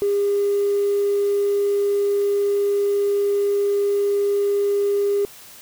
triangle tone with tanh clipping, 404.3 Hz, G#4, 46 cents flat, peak -16 dBFS, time 0.02-5.25 s, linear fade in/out 0 ms, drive 1 dB, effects white hiss -43 dBFS RMS until 5.61 s

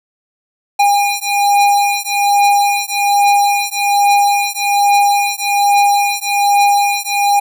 square beating tone pair, 810 / 811.2 Hz, G#5 / G#5, -43 / -41 cents, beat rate 1.2 Hz, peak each -14 dBFS, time 0.79-7.4 s, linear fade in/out 10 ms, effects none

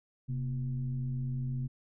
sine tone with frequency modulation, 130.81 Hz, C3, in tune, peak -31 dBFS, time 0.28-1.68 s, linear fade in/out 20 ms, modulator 108 Hz, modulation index 0.53, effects none

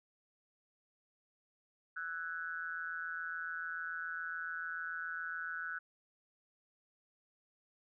sine tone with amplitude modulation, 1486 Hz, F#6, 7 cents sharp, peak -34 dBFS, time 1.96-5.79 s, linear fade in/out 10 ms, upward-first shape sine, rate 167 Hz, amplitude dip 95%, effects none

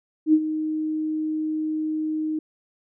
sine tone with ADSR envelope, 311.1 Hz, D#4, in tune, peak -11 dBFS, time 0.26-2.39 s, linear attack 73 ms, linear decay 59 ms, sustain -12 dB, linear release 4 ms, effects none

